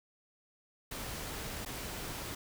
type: noise with dropouts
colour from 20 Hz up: pink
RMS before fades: -41 dBFS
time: 0.91-2.35 s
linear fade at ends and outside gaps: 5 ms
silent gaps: 1.651-1.659 s
effects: none

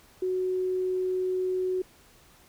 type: tone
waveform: sine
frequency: 370 Hz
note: F#4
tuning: in tune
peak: -25 dBFS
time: 0.22-1.82 s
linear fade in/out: 5 ms
effects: pink hiss -57 dBFS RMS until 2.48 s

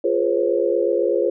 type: chord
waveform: sine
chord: C# dominant seventh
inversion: first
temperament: equal with one note detuned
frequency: 349.2 / 415.3 / 493.9 / 542 Hz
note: E#4 / G#4 / B4 / C#5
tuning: 0 / 0 / 0 / -39 cents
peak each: -22 dBFS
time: 0.04-1.3 s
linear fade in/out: 5 ms
effects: none

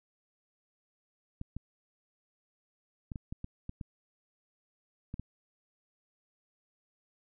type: clicks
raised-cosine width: 5 ms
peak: -26 dBFS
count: 10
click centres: 1.414 / 1.566 / 3.118 / 3.158 / 3.325 / 3.444 / 3.694 / 3.812 / 5.141 / 5.196 s
effects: none

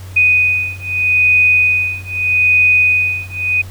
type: beating tone pair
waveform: sine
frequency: 2489 / 2489.8 Hz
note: D#7 / D#7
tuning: 0 / +1 cents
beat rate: 0.8 Hz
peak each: -13 / -13 dBFS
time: 0.16-3.62 s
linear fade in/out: 10 ms
effects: added 93 Hz sine -28 dBFS peak until 3.7 s + pink hiss -40 dBFS RMS until 3.7 s

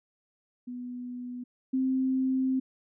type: tone pair in turn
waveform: sine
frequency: 246.9 / 261.6 Hz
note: B3 / C4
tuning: 0 / 0 cents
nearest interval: minor second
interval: 100 cents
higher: second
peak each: -35 / -24 dBFS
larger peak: second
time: 0.67-1.44 / 1.73-2.6 s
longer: second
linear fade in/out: 10 ms
effects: none

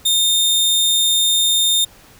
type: tone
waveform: sawtooth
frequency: 3641 Hz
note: A#7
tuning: 41 cents flat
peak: -10 dBFS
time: 0.05-1.85 s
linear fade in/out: 10 ms
effects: pink hiss -46 dBFS RMS until 2.19 s

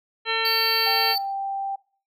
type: harmonic tone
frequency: 450 Hz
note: A4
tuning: 39 cents sharp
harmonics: 1 / 2 / 3 / 4 / 5 / 6 / 7 / 9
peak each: -30 / -30 / -30 / -30 / -30 / -30 / -30 / -30 dBFS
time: 0.25-1.16 s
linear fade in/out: 50 ms
type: tone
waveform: square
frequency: 4536 Hz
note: C#8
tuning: 39 cents sharp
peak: -23 dBFS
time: 0.45-1.18 s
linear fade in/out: 2 ms
type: tone with pitch glide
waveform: sine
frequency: 792 to 785.6 Hz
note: G5 to G5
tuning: +18 to +4 cents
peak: -25 dBFS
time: 0.86-1.76 s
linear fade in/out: 10 ms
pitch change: -14 cents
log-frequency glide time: 1.03-1.33 s
effects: noise-tail reverb RT60 0.4 s tail -21 dB re dry

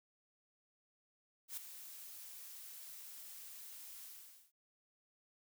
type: noise with ADSR envelope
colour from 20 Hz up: blue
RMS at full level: -42 dBFS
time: 1.48-4.52 s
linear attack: 92 ms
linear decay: 5 ms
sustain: -10 dB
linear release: 470 ms
effects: none

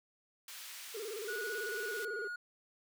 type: high-pass noise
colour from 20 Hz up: pink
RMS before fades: -48 dBFS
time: 0.48-2.05 s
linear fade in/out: 2 ms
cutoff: 2000 Hz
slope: 12 dB/octave
type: tone with vibrato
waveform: triangle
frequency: 428.5 Hz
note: A4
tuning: 46 cents flat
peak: -38 dBFS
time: 0.94-2.28 s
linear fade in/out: 10 ms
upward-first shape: square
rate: 18 Hz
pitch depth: 110 cents each way
type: tone with pitch glide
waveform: triangle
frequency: 1462 to 1442.7 Hz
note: F#6 to F#6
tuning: -21 to -44 cents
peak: -37 dBFS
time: 1.28-2.36 s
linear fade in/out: 5 ms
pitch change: -23 cents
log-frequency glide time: 1.83-2.18 s
effects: none

